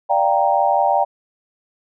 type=chord; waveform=sine; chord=G minor seventh; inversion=second; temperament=equal; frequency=587.3 / 698.5 / 784 / 932.3 Hz; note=D5 / F5 / G5 / Bb5; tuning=0 / 0 / 0 / 0 cents; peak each=-20 / -20 / -17 / -20 dBFS; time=0.09-1.05 s; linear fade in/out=20 ms; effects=none